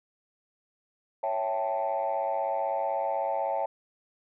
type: chord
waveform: sine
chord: A dominant seventh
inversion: first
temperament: equal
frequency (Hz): 554.4 / 659.3 / 784 / 880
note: C#5 / E5 / G5 / A5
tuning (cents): 0 / 0 / 0 / 0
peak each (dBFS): -31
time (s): 1.23-3.66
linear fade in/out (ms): 5
effects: tanh soft clip ceiling -20 dBFS